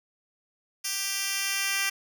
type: tone with high-pass filter sweep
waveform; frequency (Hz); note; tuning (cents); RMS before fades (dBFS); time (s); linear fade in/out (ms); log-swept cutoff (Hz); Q
10% pulse; 393.2; G4; +5; -29; 0.84-1.9; 10; 4500 to 2300; 1
effects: none